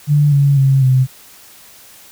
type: tone with pitch steps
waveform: sine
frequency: 146.83 / 140.93 / 135.27 / 129.83 Hz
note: D3 / C#3 / C#3 / C3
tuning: 0 / +29 / -42 / -13 cents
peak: -8 dBFS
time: 0.07-1.07 s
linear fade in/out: 50 ms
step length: 250 ms
effects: white hiss -42 dBFS RMS until 2.11 s